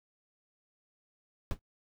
brown noise with exponential decay, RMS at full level -26 dBFS, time 1.51-1.59 s, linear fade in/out 0 ms, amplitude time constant 16 ms, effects noise-tail reverb RT60 0.1 s tail -25 dB re dry

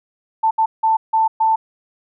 sine tone bursts at uneven times, 887 Hz, A5, 14 cents sharp, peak -12 dBFS, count 5, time 0.43-0.51 / 0.58-0.66 / 0.83-0.97 / 1.13-1.28 / 1.4-1.56 s, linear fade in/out 10 ms, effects none

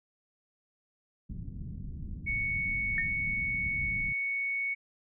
pink low-pass noise, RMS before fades -39 dBFS, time 1.29-4.13 s, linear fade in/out 10 ms, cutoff 210 Hz, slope 24 dB/octave
sine tone, 2221 Hz, C#7, 3 cents sharp, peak -29 dBFS, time 2.26-4.75 s, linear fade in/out 20 ms
sine tone with exponential decay, 1834 Hz, A#6, 29 cents flat, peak -25 dBFS, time 2.98-3.14 s, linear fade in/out 1 ms, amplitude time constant 33 ms
effects none

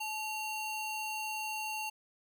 square ring-modulated tone, 1812 Hz, A#6, 50 cents flat, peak -33 dBFS, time 0-1.9 s, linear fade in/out 10 ms, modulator 945 Hz, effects none

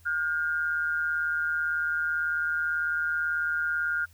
sine tone pair together, 1418.9 / 1577 Hz, F6 / G6, +27 / +10 cents, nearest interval major second, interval 183 cents, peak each -26 / -32 dBFS, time 0.05-4.06 s, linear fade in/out 20 ms, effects added 84 Hz sine -54 dBFS peak until 4.13 s + white hiss -62 dBFS RMS until 4.13 s

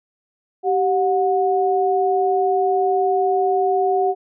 sine tone pair together, 387.5 / 728.6 Hz, G4 / F#5, -20 / -27 cents, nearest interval major seventh, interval 1093 cents, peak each -18 dBFS, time 0.63-4.15 s, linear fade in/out 50 ms, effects none

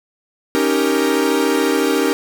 45% pulse chord, Eb dominant seventh, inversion third, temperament equal, 277.2 / 311.1 / 392 / 466.2 Hz, Db4 / Eb4 / G4 / Bb4, 0 / 0 / 0 / 0 cents, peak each -20 dBFS, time 0.55-2.13 s, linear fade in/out 0 ms, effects 7-bit

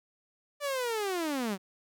sawtooth linear sweep, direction down, 590 to 180 Hz, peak -26 dBFS, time 0.6-1.58 s, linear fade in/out 50 ms, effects none

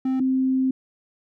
triangle / sine tone pair in turn, 261.6 / 261.6 Hz, C4 / C4, 0 / 0 cents, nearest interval unison, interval 0 cents, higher neither, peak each -18 dBFS, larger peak neither, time 0.05-0.2 / 0.2-0.71 s, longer second, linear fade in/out 5 ms, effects none

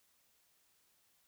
silence, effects white hiss -73 dBFS RMS until 1.27 s

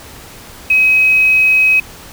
sine tone with quantisation, 2540 Hz, D#7, 35 cents sharp, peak -7 dBFS, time 0.7-1.8 s, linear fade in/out 5 ms, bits 5, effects pink hiss -35 dBFS RMS until 2.12 s

